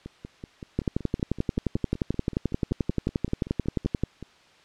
two click trains, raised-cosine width 3 ms, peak -24 / -11 dBFS, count 23 / 38, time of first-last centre 0.06-4.227 / 0.79-4.036 s, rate 5.28 / 11.4 Hz, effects white hiss -56 dBFS RMS until 4.64 s + low-pass 4000 Hz 12 dB/octave

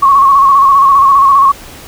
sine tone with vibrato, 1100 Hz, C#6, 14 cents flat, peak -3 dBFS, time 0.02-1.52 s, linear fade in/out 10 ms, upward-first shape square, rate 15 Hz, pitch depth 41 cents each way, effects pink hiss -32 dBFS RMS until 1.87 s

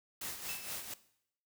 white noise with tremolo, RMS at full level -40 dBFS, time 0.21-0.94 s, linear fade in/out 5 ms, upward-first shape sine, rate 4.3 Hz, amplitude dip 60%
35% pulse tone with exponential decay, 2630 Hz, E7, 5 cents flat, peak -39 dBFS, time 0.49-0.95 s, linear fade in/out 0 ms, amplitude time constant 100 ms
effects noise-tail reverb RT60 0.7 s tail -17 dB re dry

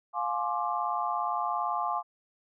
sine chord, D half-diminished seventh, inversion first, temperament just, 704.8 / 845.8 / 1057.2 / 1174.7 Hz, F5 / Ab5 / C6 / D6, +16 / +31 / +18 / 0 cents, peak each -33 dBFS, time 0.13-2.03 s, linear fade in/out 50 ms, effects none

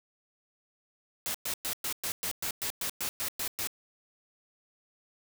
white noise bursts, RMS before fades -33 dBFS, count 13, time 1.26-3.672 s, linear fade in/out 0 ms, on 84 ms, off 110 ms, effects none

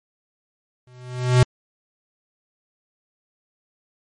square tone with exponential growth, 125.2 Hz, B2, 24 cents sharp, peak -10 dBFS, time 0.87-1.43 s, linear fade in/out 2 ms, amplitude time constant 120 ms, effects low-pass 9000 Hz 12 dB/octave + MP3 48 kbps

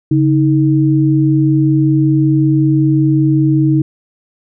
sine tone pair together, 140.3 / 315 Hz, C#3 / D#4, +21 / +21 cents, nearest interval octave + major second, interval 1400 cents, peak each -11 dBFS, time 0.11-3.82 s, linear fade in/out 5 ms, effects none

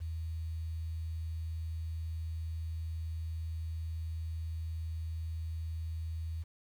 sine tone with quantisation, 81.1 Hz, E2, 28 cents flat, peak -35 dBFS, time 0-6.44 s, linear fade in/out 20 ms, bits 10, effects none

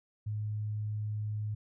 sine tone, 106.1 Hz, G#2, 38 cents sharp, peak -32 dBFS, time 0.26-1.55 s, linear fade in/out 10 ms, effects none

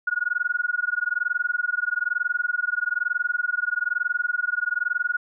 sine tone with amplitude modulation, 1449 Hz, F#6, 37 cents flat, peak -18 dBFS, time 0.07-5.17 s, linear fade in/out 5 ms, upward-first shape sine, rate 21.1 Hz, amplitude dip 100%, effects none

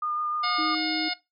sine tone with vibrato, 1215 Hz, D#6, 42 cents flat, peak -26 dBFS, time 0.02-0.75 s, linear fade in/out 5 ms, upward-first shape sine, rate 6.6 Hz, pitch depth 12 cents each way
harmonic tone, 720 Hz, F#5, 47 cents flat, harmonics 1 / 2 / 3 / 4 / 5 / 6 / 7, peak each -35 / -36 / -32 / -37 / -35 / -33 / -33 dBFS, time 0.43-1.14 s, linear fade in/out 10 ms
sine tone, 313.8 Hz, D#4, 15 cents sharp, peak -29 dBFS, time 0.58-1.09 s, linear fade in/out 10 ms
effects noise-tail reverb RT60 0.2 s tail -18 dB re dry

